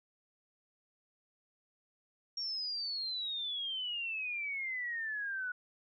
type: exponential sweep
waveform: sine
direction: down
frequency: 5588 to 1460 Hz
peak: -35 dBFS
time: 2.37-5.52 s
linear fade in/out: 5 ms
effects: none